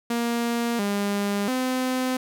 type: tone with pitch steps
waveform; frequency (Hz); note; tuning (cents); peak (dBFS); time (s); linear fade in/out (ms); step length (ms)
sawtooth; 235.3 / 202.3 / 256.4; A#3 / G#3 / C4; +16 / -45 / -35; -19; 0.1-2.17; 5; 690
effects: none